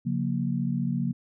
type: chord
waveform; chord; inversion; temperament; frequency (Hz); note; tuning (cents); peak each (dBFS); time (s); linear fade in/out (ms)
sine; Bb minor; first; equal with one note detuned; 138.59 / 178.39 / 233.1; Db3 / F3 / Bb3; 0 / +37 / 0; -29; 0.05-1.13; 20
effects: none